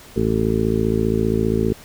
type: harmonic tone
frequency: 55.1 Hz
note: A1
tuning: 3 cents sharp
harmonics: 1 / 2 / 3 / 4 / 5 / 6 / 7 / 8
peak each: -27 / -24 / -27 / -22 / -28 / -27 / -22 / -25 dBFS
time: 0.16-1.73 s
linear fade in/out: 5 ms
effects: pink hiss -43 dBFS RMS until 1.84 s